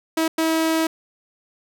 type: tone bursts at uneven times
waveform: sawtooth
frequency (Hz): 322.5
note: E4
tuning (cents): -38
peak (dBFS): -14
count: 2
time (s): 0.17-0.28 / 0.38-0.87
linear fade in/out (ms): 5
effects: none